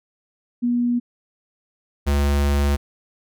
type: tone pair in turn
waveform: sine / square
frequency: 241.4 / 71.21 Hz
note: B3 / C#2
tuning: -39 / +47 cents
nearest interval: octave + major sixth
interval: 2114 cents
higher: first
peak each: -17 dBFS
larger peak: neither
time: 0.62-1 / 2.06-2.77 s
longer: second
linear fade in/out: 20 ms
effects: none